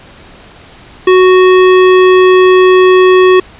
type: tone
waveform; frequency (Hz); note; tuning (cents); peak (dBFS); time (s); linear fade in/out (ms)
square; 370; F#4; 0; -3; 1.07-3.4; 5
effects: pink hiss -36 dBFS RMS until 3.59 s + resampled to 8000 Hz